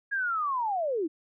sine linear sweep, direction down, 1658 to 293.7 Hz, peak -26 dBFS, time 0.11-1.08 s, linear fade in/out 20 ms, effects none

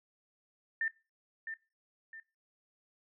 sine tone with echo, 1796 Hz, A6, 35 cents sharp, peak -30 dBFS, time 0.81-0.88 s, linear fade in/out 2 ms, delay 660 ms, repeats 2, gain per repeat -8 dB, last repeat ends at 2.2 s, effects noise-tail reverb RT60 0.3 s tail -21 dB re dry

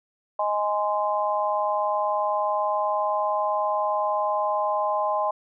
sine chord, Ab major, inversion second, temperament just, 623 / 830.6 / 1038.3 Hz, Eb5 / Ab5 / C6, +2 / 0 / -14 cents, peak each -26 / -26 / -26 dBFS, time 0.39-5.31 s, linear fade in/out 5 ms, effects none

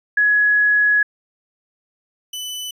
sine / sawtooth tone pair in turn, 1681 / 2995 Hz, G#6 / F#7, +20 / +20 cents, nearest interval minor seventh, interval 1000 cents, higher second, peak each -12 / -23 dBFS, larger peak first, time 0.17-1.03 / 2.33-2.71 s, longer first, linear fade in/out 5 ms, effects resampled to 32000 Hz

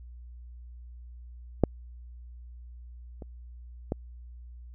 clicks, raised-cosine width 2 ms, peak -6 / -28 / -15 dBFS, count 3, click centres 1.637 / 3.222 / 3.921 s, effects added 60 Hz sine -43 dBFS peak until 4.74 s

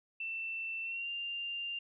sine tone with pitch glide, 2676 to 2790 Hz, E7 to F7, +25 to -2 cents, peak -36 dBFS, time 0.2-1.79 s, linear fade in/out 5 ms, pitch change +73 cents, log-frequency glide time 0.83-1.09 s, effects none

